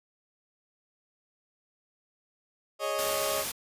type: chord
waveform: 30% pulse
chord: Ab suspended fourth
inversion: none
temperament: equal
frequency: 415.3 / 554.4 / 622.3 Hz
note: Ab4 / Db5 / Eb5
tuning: 0 / 0 / 0 cents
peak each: -35 / -30 / -29 dBFS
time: 2.79-3.45 s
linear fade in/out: 50 ms
type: noise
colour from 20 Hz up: white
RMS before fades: -33 dBFS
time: 2.98-3.52 s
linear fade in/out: 10 ms
effects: resampled to 32000 Hz